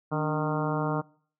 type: harmonic tone with a mistuned harmonic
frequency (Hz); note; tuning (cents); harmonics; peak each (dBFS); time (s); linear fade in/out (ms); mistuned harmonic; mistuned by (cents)
153.8; D#3; -20; 1 / 2 / 3 / 4 / 5 / 6 / 7 / 8 / 9; -29 / -32 / -34 / -35 / -36 / -37 / -37 / -38 / -39; 0.11-1.02; 20; 2; -75
effects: noise-tail reverb RT60 0.5 s tail -23 dB re dry